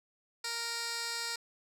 15% pulse tone with band-pass filter, 466.2 Hz, A#4, in tune, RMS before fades -37 dBFS, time 0.44-1.36 s, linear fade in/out 5 ms, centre 5300 Hz, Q 1.1, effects none

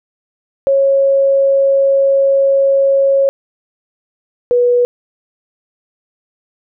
sine tone pair in turn, 548 / 487.4 Hz, C#5 / B4, -20 / -23 cents, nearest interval major second, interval 203 cents, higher first, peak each -8 dBFS, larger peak neither, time 0.67-3.29 / 4.51-4.85 s, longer first, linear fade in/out 0 ms, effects none

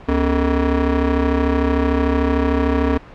25% pulse ring-modulated tone, 174.61 Hz, F3, in tune, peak -8 dBFS, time 0.08-2.98 s, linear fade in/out 10 ms, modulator 104 Hz, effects pink hiss -40 dBFS RMS until 3.14 s + low-pass 2000 Hz 12 dB/octave

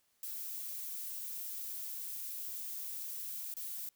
violet noise with dropouts, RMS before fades -42 dBFS, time 0.23-3.89 s, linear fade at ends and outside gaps 1 ms, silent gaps 3.54-3.567 s, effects white hiss -75 dBFS RMS until 3.95 s

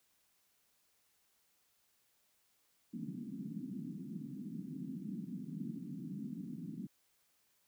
pink band-pass noise, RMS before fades -44 dBFS, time 2.93-6.87 s, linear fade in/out 10 ms, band 160 to 280 Hz, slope 48 dB/octave, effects white hiss -75 dBFS RMS until 7.67 s

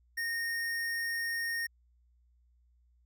sine tone with hard clipping, 1847 Hz, A#6, 16 cents flat, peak -33 dBFS, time 0.17-1.67 s, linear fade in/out 10 ms, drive 17 dB, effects added 60 Hz sine -64 dBFS peak until 3.05 s

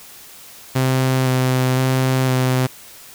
sawtooth tone with vibrato, 129.6 Hz, C3, 16 cents flat, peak -11 dBFS, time 0.75-2.67 s, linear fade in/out 10 ms, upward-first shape square, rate 0.98 Hz, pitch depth 12 cents each way, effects white hiss -41 dBFS RMS until 3.14 s

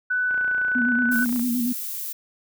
sine tone, 1494 Hz, F#6, 16 cents sharp, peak -20 dBFS, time 0.1-1.25 s, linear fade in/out 10 ms
click train, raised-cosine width 0.5 ms, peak -24 dBFS, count 33, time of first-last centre 0.31-1.395 s, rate 29.5 Hz
sine tone with vibrato, 242.1 Hz, B3, 34 cents flat, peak -21 dBFS, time 0.75-1.73 s, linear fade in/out 10 ms, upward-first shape square, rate 8.8 Hz, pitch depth 49 cents each way
violet noise, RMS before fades -31 dBFS, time 1.11-2.13 s, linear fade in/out 10 ms
effects none

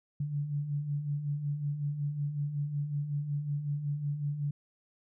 sine beating tone pair, 140.9 / 146.3 Hz, C#3 / D3, +29 / -6 cents, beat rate 5.4 Hz, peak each -39 / -31 dBFS, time 0.2-4.51 s, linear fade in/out 5 ms, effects none

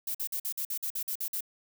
violet noise bursts, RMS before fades -33 dBFS, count 11, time 0.07-1.407 s, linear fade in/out 5 ms, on 77 ms, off 49 ms, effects none

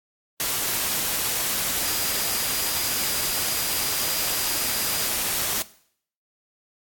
sine tone in noise, 4888 Hz, D#8, 32 cents flat, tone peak -34 dBFS, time 1.85-5.08 s, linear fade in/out 0 ms, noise white, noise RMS -25 dBFS, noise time 0.4-5.62 s, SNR -12 dB, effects noise-tail reverb RT60 0.6 s tail -18 dB re dry + AAC 64 kbps

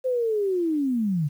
sine linear sweep, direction down, 523.3 to 137.2 Hz, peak -21 dBFS, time 0.04-1.29 s, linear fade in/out 20 ms, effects 9-bit

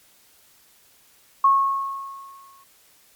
sine tone with exponential decay, 1094 Hz, C#6, 23 cents flat, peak -11 dBFS, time 1.44-2.64 s, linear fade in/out 5 ms, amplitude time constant 260 ms, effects white hiss -56 dBFS RMS until 3.15 s + MP3 96 kbps

